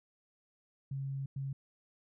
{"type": "tone bursts at uneven times", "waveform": "sine", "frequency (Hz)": 136.5, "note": "C#3", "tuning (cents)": -26, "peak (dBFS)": -35, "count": 2, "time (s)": [[0.91, 1.26], [1.36, 1.53]], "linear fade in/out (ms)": 5, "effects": []}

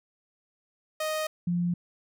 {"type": "tone pair in turn", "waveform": ["sawtooth", "sine"], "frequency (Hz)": [622.3, 174.63], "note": ["D#5", "F3"], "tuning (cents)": [0, 0], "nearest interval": "octave + minor seventh", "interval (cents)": 2200, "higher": "first", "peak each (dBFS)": -24, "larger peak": "neither", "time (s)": [[1, 1.27], [1.47, 1.74]], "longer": "neither", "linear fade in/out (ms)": 5, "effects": []}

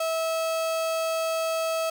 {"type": "tone", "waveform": "35% pulse", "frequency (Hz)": 650, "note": "E5", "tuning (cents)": -24, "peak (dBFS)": -23, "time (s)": [0, 1.9], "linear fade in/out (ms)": 5, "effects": []}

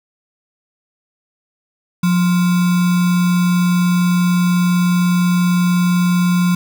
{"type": "tone with sample-and-hold", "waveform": "sine", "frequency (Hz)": 177.9, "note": "F3", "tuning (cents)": 32, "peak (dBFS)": -11, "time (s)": [2.03, 6.55], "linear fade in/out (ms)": 5, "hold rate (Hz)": 1225, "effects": []}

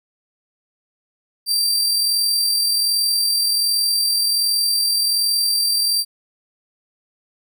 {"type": "tone with amplitude modulation", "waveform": "sawtooth", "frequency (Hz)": 4699, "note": "D8", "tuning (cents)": 0, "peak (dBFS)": -12, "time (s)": [1.46, 6.05], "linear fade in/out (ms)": 50, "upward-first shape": "sine", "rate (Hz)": 41.3, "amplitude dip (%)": 30, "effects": []}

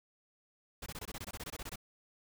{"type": "noise bursts", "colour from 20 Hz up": "pink", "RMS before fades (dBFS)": -43, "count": 15, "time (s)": [0.82, 1.758], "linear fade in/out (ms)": 5, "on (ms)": 42, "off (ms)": 22, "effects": []}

